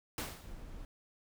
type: noise with exponential decay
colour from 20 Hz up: pink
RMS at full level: -36 dBFS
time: 0.18-0.64 s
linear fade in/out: 2 ms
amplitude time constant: 100 ms
type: noise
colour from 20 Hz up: brown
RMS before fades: -46 dBFS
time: 0.44-0.85 s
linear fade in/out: 0 ms
effects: none